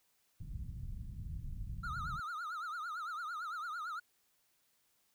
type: low-pass noise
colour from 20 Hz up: pink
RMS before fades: -43 dBFS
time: 0.4-2.2 s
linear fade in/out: 5 ms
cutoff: 150 Hz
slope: 24 dB/octave
type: tone with vibrato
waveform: triangle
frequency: 1318.5 Hz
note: E6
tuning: in tune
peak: -37 dBFS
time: 1.83-4 s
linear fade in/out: 10 ms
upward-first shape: triangle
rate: 8.9 Hz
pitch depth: 180 cents each way
effects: white hiss -75 dBFS RMS until 5.14 s